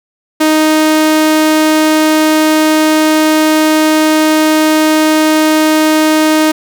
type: tone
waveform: sawtooth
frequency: 311.1 Hz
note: D#4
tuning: in tune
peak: -3 dBFS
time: 0.4-6.52 s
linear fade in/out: 10 ms
effects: none